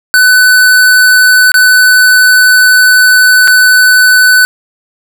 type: tone with dropouts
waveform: square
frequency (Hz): 1502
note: F#6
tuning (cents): +26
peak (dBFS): -3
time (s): 0.14-4.45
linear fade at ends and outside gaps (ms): 0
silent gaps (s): 1.518-1.542 / 3.475-3.479
effects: 7-bit